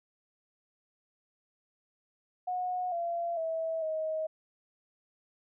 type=tone with pitch steps; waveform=sine; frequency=728 / 684 / 650 / 631 Hz; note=F#5 / F5 / E5 / D#5; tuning=-28 / -36 / -24 / +24 cents; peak=-30 dBFS; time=2.47-4.27 s; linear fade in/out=10 ms; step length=450 ms; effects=none

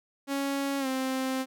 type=tone with pitch glide; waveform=sawtooth; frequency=277.2 to 262.2 Hz; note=C#4 to C4; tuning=0 to +4 cents; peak=-24 dBFS; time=0.27-1.46 s; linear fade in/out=50 ms; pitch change=-96 cents; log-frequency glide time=0.79-0.87 s; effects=none

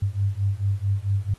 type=beating tone pair; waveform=sine; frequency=97.1 / 101.6 Hz; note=G2 / G#2; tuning=-16 / -38 cents; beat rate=4.5 Hz; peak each=-24 dBFS; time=0.02-1.34 s; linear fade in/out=5 ms; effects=pink hiss -56 dBFS RMS until 1.38 s + AAC 32 kbps

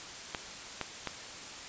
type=clicks; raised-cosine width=0.3 ms; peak=-17 dBFS; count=3; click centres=0.348 / 0.813 / 1.073 s; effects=white hiss -44 dBFS RMS until 1.68 s + resampled to 16000 Hz

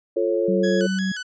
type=chord; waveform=sine; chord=F augmented; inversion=none; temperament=equal with one note detuned; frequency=349.2 / 440 / 547.7 Hz; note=F4 / A4 / C#5; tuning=0 / 0 / -21 cents; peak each=-23 dBFS; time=0.16-0.87 s; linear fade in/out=10 ms
type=tone; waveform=sine; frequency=190 Hz; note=F#3; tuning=46 cents sharp; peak=-21 dBFS; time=0.48-1.12 s; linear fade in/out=5 ms
type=tone with vibrato; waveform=sawtooth; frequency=1581 Hz; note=G6; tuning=14 cents sharp; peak=-25 dBFS; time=0.63-1.23 s; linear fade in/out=10 ms; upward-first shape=square; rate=2.8 Hz; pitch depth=96 cents each way
effects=resampled to 16000 Hz

